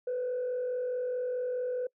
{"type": "tone with frequency modulation", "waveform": "sine", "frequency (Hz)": 498.9, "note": "B4", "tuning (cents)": 17, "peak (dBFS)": -28, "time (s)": [0.07, 1.87], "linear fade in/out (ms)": 5, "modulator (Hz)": 44.7, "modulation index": 0.35, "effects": ["noise-tail reverb RT60 0.1 s tail -25 dB re dry", "tanh soft clip ceiling -27 dBFS"]}